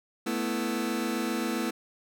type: chord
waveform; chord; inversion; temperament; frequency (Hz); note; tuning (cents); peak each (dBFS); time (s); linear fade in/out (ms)
sawtooth; A suspended second; none; just; 220 / 247.5 / 330; A3 / B3 / E4; 0 / +4 / +2; -28; 0.26-1.71; 10
effects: none